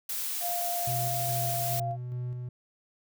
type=noise; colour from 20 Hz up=blue; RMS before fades=-33 dBFS; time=0.09-1.8 s; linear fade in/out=5 ms
type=tone with pitch glide; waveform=sine; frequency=698.5 to 692.1 Hz; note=F5 to F5; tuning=0 to -16 cents; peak=-31 dBFS; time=0.4-1.97 s; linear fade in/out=50 ms; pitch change=-16 cents; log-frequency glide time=0.92-1.46 s
type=tone with tremolo; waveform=triangle; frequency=123.7 Hz; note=B2; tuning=3 cents sharp; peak=-29 dBFS; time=0.87-2.49 s; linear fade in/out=5 ms; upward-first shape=square; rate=2.4 Hz; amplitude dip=30%
effects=none